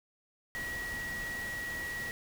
sine tone in noise, 1917 Hz, A#6, 48 cents sharp, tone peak -36 dBFS, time 0.55-2.11 s, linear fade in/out 0 ms, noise pink, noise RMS -44 dBFS, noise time 0.55-2.11 s, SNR +5 dB, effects none

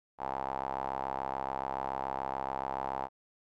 sawtooth tone with band-pass filter, 67 Hz, C2, 42 cents sharp, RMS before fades -36 dBFS, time 0.18-3.09 s, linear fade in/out 50 ms, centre 850 Hz, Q 4.9, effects none

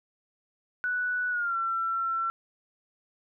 sine tone with pitch glide, 1480 to 1349.3 Hz, F#6 to E6, 0 to +40 cents, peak -26 dBFS, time 0.84-2.3 s, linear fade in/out 0 ms, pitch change -160 cents, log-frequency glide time 1.3-1.57 s, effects none

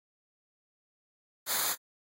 white noise with comb filter, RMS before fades -30 dBFS, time 1.46-1.76 s, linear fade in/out 50 ms, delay 0.36 ms, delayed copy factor -0.75, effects AAC 48 kbps

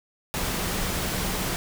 sine tone in noise, 184.2 Hz, F#3, 7 cents flat, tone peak -36 dBFS, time 0.34-1.56 s, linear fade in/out 0 ms, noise pink, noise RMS -28 dBFS, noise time 0.34-1.56 s, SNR -11 dB, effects none

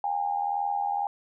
sine tone with amplitude modulation, 811 Hz, G#5, 41 cents flat, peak -22 dBFS, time 0.04-1.07 s, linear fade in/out 2 ms, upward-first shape sine, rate 81.9 Hz, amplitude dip 70%, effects none

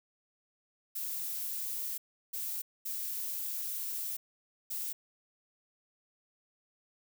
violet noise bursts at uneven times, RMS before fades -37 dBFS, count 4, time 0.95-1.98 / 2.33-2.62 / 2.85-4.17 / 4.7-4.93 s, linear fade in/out 10 ms, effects none

